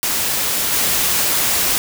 white noise with level steps, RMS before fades -19 / -17 dBFS, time 0.03-1.78 s, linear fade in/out 0 ms, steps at 0.72 s, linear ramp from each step 5 ms, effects none

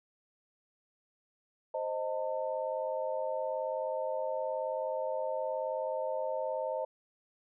sine chord, A diminished, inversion first, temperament equal with one note detuned, 523.3 / 622.3 / 898.5 Hz, C5 / Eb5 / A5, 0 / 0 / +36 cents, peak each -35 / -35 / -39 dBFS, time 1.74-6.85 s, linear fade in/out 5 ms, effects none

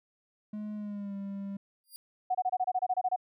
triangle tone with pitch glide, 211 to 198.01 Hz, G#3 to G3, +28 to +18 cents, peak -33 dBFS, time 0.53-1.57 s, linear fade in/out 5 ms, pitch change -110 cents, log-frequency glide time 0.75-1.15 s
5% pulse tone with exponential growth, 4800 Hz, D8, 37 cents sharp, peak -34 dBFS, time 1.84-1.96 s, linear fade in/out 0 ms, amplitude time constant 26 ms
sine tone bursts, 739 Hz, F#5, 2 cents flat, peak -25 dBFS, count 12, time 2.3-3.162 s, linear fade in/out 10 ms, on 48 ms, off 26 ms
effects none

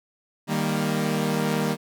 sawtooth chord, Eb major, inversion none, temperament equal with one note detuned, 155.56 / 197.59 / 233.1 Hz, Eb3 / G3 / Bb3, 0 / +14 / 0 cents, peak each -23 dBFS, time 0.47-1.77 s, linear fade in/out 50 ms, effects none

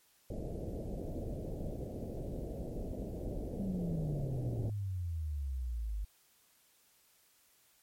pink low-pass noise, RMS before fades -40 dBFS, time 0.3-4.7 s, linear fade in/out 5 ms, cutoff 640 Hz, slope 48 dB/octave
sine exponential sweep, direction down, 200 to 49 Hz, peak -34 dBFS, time 3.59-6.05 s, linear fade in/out 10 ms
effects white hiss -68 dBFS RMS until 7.82 s + MP3 64 kbps

